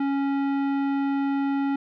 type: tone with tanh clipping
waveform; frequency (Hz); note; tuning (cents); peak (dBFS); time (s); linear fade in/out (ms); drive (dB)
sine; 277.2; C#4; 0; -24; 0-1.76; 5; 15
effects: none